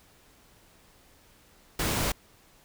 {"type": "noise", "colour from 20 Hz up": "pink", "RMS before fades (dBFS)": -28, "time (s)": [1.79, 2.12], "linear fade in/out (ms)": 5, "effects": ["pink hiss -59 dBFS RMS until 2.64 s"]}